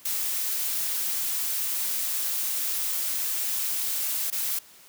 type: noise with dropouts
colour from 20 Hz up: blue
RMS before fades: -28 dBFS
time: 0.05-4.59 s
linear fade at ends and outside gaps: 5 ms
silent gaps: 4.303-4.324 s
effects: white hiss -52 dBFS RMS until 4.88 s + high-pass 60 Hz 12 dB/octave